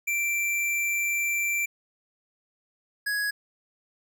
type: tone pair in turn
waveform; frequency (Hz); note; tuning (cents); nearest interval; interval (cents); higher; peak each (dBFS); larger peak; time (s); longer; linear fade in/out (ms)
square; 2349 / 1667.7; D7 / G#6; 0 / +7; tritone; 593; first; -25 / -26; first; 0.07-1.66 / 3.06-3.31; first; 10
effects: none